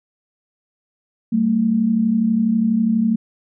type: tone pair together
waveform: sine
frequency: 193.6 / 225.8 Hz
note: G3 / A3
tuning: -21 / +45 cents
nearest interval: minor third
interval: 266 cents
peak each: -21 / -15 dBFS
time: 1.32-3.16 s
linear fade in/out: 10 ms
effects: none